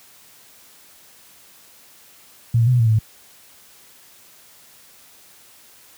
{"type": "tone with pitch steps", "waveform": "sine", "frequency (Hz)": [117, 114.8, 126.6, 122.6, 114.5, 110.6, 109.2], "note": ["A#2", "A#2", "B2", "B2", "A#2", "A2", "A2"], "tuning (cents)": [7, -26, 43, -12, -31, 9, -13], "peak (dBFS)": -12, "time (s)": [2.54, 2.988], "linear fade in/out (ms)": 5, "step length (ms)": 64, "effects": ["white hiss -49 dBFS RMS until 5.97 s", "high-pass 60 Hz 12 dB/octave"]}